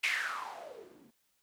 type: noise with low-pass filter sweep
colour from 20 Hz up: violet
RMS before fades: -38 dBFS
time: 0.03-1.11 s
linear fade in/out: 10 ms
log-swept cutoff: 2500 to 220 Hz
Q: 5.9
effects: white hiss -75 dBFS RMS until 1.42 s